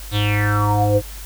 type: tone with low-pass filter sweep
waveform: square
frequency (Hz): 103.83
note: G#2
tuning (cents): 0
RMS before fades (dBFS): -17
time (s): 0.11-1.02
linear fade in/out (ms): 50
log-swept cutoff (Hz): 3900 to 450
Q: 8.3
effects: added 50 Hz sine -32 dBFS peak until 1.25 s + white hiss -38 dBFS RMS until 1.25 s